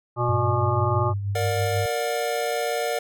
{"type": "harmonic tone", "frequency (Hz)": 120.9, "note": "B2", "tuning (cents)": -36, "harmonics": [1, 3, 5, 7, 9, 10], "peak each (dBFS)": [-24, -28, -29, -28, -30, -28], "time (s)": [0.16, 1.14], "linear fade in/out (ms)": 50}
{"type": "tone with tremolo", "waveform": "sine", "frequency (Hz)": 100, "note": "G2", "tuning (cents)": 35, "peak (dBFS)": -22, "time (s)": [0.29, 1.86], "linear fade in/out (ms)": 0, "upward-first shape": "sine", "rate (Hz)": 6.2, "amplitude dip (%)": 45}
{"type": "chord", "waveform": "square", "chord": "Bb augmented", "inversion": "none", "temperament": "equal with one note detuned", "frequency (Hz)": [466.2, 587.3, 723.1], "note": ["Bb4", "D5", "F#5"], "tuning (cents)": [0, 0, -40], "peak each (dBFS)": [-28, -29, -29], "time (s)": [1.35, 2.99], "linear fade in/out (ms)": 5}
{"effects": []}